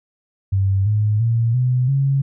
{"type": "tone with pitch steps", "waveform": "sine", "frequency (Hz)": [97.1, 105.89, 115.47, 125.92, 137.32], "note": ["G2", "G#2", "A#2", "B2", "C#3"], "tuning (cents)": [-16, 34, -16, 34, -16], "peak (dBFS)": -14, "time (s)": [0.52, 2.22], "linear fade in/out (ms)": 10, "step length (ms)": 340, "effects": []}